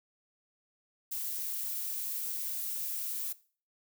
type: noise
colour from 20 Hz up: violet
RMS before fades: -36 dBFS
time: 1.11-3.33 s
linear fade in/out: 10 ms
effects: noise-tail reverb RT60 0.4 s tail -18 dB re dry